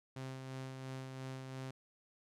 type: tone with tremolo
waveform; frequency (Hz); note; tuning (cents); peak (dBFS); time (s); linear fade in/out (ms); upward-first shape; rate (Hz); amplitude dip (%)
sawtooth; 131.7; C3; +12; -38; 0.16-1.71; 5; sine; 2.9; 35
effects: low-pass 9000 Hz 12 dB/octave